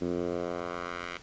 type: tone with band-pass filter sweep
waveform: 10% pulse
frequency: 87.31 Hz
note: F2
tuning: in tune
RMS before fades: -34 dBFS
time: 0.01-1.18 s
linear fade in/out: 10 ms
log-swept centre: 290 to 2200 Hz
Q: 1.3
effects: pink hiss -52 dBFS RMS until 1.22 s + resampled to 16000 Hz